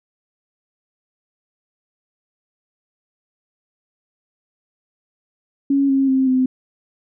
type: tone with pitch steps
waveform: sine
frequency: 277.2 / 270.6 / 264.1 / 257.7 Hz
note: C#4 / C#4 / C4 / C4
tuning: 0 / -42 / +16 / -26 cents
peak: -13 dBFS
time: 5.7-6.46 s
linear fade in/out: 5 ms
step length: 190 ms
effects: none